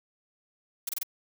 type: noise bursts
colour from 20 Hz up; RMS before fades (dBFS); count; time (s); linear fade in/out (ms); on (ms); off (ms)
blue; -31; 4; 0.87-1.032; 5; 21; 26
effects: none